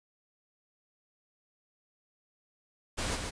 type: noise with echo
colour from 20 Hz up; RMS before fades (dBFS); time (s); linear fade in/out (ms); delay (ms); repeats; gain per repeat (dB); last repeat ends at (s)
pink; -33; 2.97-3.17; 20; 140; 1; -4; 3.31
effects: resampled to 22050 Hz